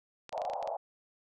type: clicks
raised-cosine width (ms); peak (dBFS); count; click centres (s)
0.2; -28; 9; 0.293 / 0.327 / 0.378 / 0.418 / 0.451 / 0.499 / 0.535 / 0.627 / 0.675
type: band-pass noise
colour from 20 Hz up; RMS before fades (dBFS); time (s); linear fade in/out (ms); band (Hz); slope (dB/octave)
white; -36; 0.32-0.77; 10; 570 to 820; 48
effects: none